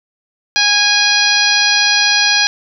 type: harmonic tone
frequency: 824 Hz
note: G#5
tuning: 14 cents flat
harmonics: 1 / 2 / 3 / 4 / 5 / 6 / 7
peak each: -22 / -16 / -17 / -19 / -16 / -17 / -20 dBFS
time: 0.56-2.47 s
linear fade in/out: 0 ms
effects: none